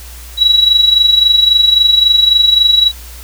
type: tone with amplitude modulation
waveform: sine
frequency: 3900 Hz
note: B7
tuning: 23 cents flat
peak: -3 dBFS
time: 0.37-2.92 s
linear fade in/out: 50 ms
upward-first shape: sine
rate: 23.7 Hz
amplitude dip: 65%
effects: added 60 Hz sine -30 dBFS peak until 3.23 s + white hiss -35 dBFS RMS until 3.23 s